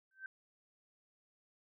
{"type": "tone with exponential growth", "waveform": "sine", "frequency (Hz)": 1551, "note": "G6", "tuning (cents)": -19, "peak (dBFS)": -39, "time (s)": [0.11, 0.26], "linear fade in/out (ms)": 2, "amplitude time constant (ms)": 31, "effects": []}